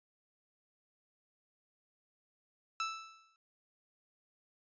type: tone with exponential decay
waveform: sawtooth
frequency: 1318.5 Hz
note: E6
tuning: in tune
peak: -28 dBFS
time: 2.8-3.36 s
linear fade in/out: 1 ms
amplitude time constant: 120 ms
effects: resampled to 16000 Hz